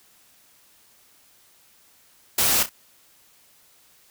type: noise with echo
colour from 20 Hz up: white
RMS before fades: -20 dBFS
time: 2.38-2.63 s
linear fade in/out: 5 ms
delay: 32 ms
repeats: 2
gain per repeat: -11 dB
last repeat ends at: 2.694 s
effects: white hiss -57 dBFS RMS until 4.1 s